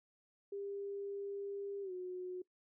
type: tone with pitch glide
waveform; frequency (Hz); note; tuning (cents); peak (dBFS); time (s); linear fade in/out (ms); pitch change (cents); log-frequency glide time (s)
sine; 400 to 364.7; G4 to F#4; +35 to -25; -40; 0.52-2.42; 5; -160; 1.82-1.92
effects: noise-tail reverb RT60 0.1 s tail -21 dB re dry